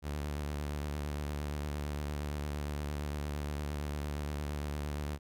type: tone with vibrato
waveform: sawtooth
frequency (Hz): 73.42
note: D2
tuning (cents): 0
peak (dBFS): -31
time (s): 0.02-5.19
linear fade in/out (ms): 50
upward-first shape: sine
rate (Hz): 8.7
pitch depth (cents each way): 39
effects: none